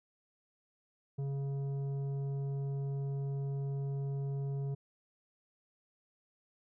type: tone with tanh clipping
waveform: triangle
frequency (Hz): 138.59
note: C#3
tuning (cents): 0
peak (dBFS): -35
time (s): 1.18-4.75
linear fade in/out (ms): 10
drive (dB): 13
effects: none